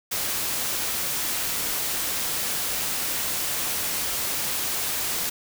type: noise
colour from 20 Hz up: white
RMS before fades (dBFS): -27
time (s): 0.11-5.3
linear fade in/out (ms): 10
effects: none